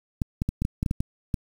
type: clicks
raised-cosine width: 5 ms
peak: -12 dBFS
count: 10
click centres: 0.218 / 0.419 / 0.49 / 0.62 / 0.651 / 0.829 / 0.862 / 0.911 / 1.005 / 1.342 s
effects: 7-bit